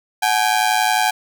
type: ring-modulated tone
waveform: sawtooth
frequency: 797 Hz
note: G5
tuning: 28 cents sharp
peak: -8 dBFS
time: 0.22-1.11 s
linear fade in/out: 10 ms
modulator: 55.6 Hz
effects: none